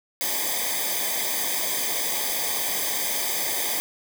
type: noise with comb filter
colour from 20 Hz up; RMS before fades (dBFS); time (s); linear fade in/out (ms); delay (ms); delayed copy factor
white; -26; 0.21-3.8; 0; 0.72; -0.95
effects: none